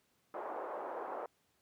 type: band-pass noise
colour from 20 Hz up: white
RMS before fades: -42 dBFS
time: 0.34-1.26 s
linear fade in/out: 2 ms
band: 380 to 1000 Hz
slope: 24 dB/octave
effects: pink hiss -75 dBFS RMS until 1.61 s + high-pass 100 Hz 12 dB/octave